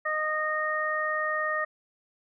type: harmonic tone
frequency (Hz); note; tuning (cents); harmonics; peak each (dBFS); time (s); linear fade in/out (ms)
617; D#5; -15; 1 / 2 / 3; -32 / -30 / -29; 0.05-1.65; 10
effects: none